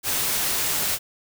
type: noise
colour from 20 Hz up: white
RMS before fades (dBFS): -24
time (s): 0.03-0.99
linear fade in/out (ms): 50
effects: none